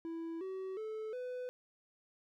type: tone with pitch steps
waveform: triangle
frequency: 330.1 / 379.2 / 435.6 / 500.3 Hz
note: E4 / F#4 / A4 / B4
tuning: +2 / +43 / -17 / +22 cents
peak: -37 dBFS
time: 0.05-1.49 s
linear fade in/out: 0 ms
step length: 360 ms
effects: none